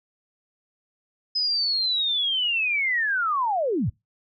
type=linear sweep; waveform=sine; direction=down; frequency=5080 to 69.3 Hz; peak=-21 dBFS; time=1.35-3.9 s; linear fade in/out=10 ms; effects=noise-tail reverb RT60 0.2 s tail -23 dB re dry